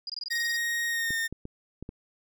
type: tone bursts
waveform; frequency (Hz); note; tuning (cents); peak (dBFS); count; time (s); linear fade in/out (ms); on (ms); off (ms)
sine; 4878; D#8; -35; -32; 11; 0.07-0.566; 2; 26; 21
type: tone with pitch glide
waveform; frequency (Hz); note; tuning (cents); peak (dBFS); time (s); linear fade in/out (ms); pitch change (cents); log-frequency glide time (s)
40% pulse; 1871 to 1827.2; A#6 to A#6; +6 to -35; -26; 0.3-1.28; 20; -41; 0.87-1.15
type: clicks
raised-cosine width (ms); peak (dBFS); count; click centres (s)
3; -25; 5; 1.106 / 1.326 / 1.454 / 1.826 / 1.891
effects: none